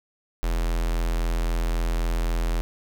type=tone with notch filter; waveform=square; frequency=41.88 Hz; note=E1; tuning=28 cents sharp; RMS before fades=-24 dBFS; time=0.43-2.61 s; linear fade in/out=0 ms; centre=150 Hz; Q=1.1; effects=none